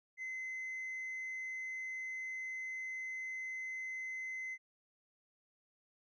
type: tone with tanh clipping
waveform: triangle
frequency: 2051 Hz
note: C7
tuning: 35 cents flat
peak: -40 dBFS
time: 0.17-4.58 s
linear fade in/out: 50 ms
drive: 6 dB
effects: none